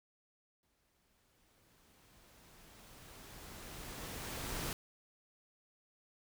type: noise with exponential growth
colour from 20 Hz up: pink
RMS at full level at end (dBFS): -39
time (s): 0.63-4.73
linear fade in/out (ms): 1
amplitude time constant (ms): 890
effects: none